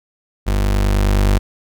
35% pulse tone with level ramp, 49.49 Hz, G1, 17 cents sharp, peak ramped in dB -13 to -9 dBFS, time 0.46-1.39 s, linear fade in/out 20 ms, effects none

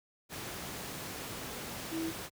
sine tone in noise, 325.3 Hz, E4, 23 cents flat, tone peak -33 dBFS, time 1.9-2.13 s, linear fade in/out 50 ms, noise pink, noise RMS -41 dBFS, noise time 0.29-2.3 s, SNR +5 dB, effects high-pass 80 Hz 12 dB/octave

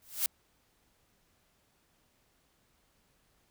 blue noise with exponential growth, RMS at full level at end -26 dBFS, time 0.02-0.26 s, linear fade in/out 1 ms, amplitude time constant 52 ms, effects pink hiss -71 dBFS RMS until 3.5 s

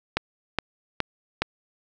click train, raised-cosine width 0.3 ms, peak -6 dBFS, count 4, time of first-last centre 0.17-1.42 s, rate 2.4 Hz, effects none

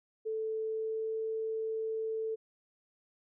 sine tone with pitch glide, 439.9 to 442.7 Hz, A4 to A4, 0 to +11 cents, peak -32 dBFS, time 0.25-2.36 s, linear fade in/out 20 ms, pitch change +11 cents, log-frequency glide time 0.62-1.18 s, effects none

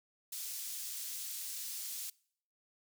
pink high-pass noise, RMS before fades -42 dBFS, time 0.32-2.1 s, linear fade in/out 5 ms, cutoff 5800 Hz, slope 12 dB/octave, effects noise-tail reverb RT60 0.6 s tail -24 dB re dry

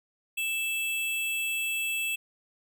square tone pair together, 2646 / 3308 Hz, E7 / G#7, +6 / -8 cents, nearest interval major third, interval 386 cents, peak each -29 / -38 dBFS, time 0.37-2.16 s, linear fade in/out 10 ms, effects none

